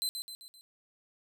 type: tone with echo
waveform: sawtooth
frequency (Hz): 4063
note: B7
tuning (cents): +48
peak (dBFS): -27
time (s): 0.02-0.09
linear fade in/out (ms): 0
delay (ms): 130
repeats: 4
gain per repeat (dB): -6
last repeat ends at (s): 0.61
effects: none